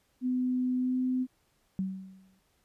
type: tone with pitch glide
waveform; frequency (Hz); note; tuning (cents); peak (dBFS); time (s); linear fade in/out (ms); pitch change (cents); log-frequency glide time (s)
sine; 252.6 to 255.2; B3 to C4; +39 to -43; -26; 0.21-1.27; 50; +18; 0.77-0.97
type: tone with exponential decay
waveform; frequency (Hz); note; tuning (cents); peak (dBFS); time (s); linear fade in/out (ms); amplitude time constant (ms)
sine; 190; F#3; +46; -26; 1.79-2.39; 0; 130
effects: pink hiss -71 dBFS RMS until 2.64 s + resampled to 32000 Hz